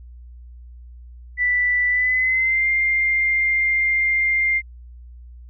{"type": "tone with pitch glide", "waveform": "sine", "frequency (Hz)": [1975.5, 2105], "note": ["B6", "C7"], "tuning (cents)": [0, 10], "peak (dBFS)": -16, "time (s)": [1.37, 4.62], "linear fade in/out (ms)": 50, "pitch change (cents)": 110, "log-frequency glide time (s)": [1.89, 2.67], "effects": ["added 60 Hz sine -38 dBFS peak until 5.49 s"]}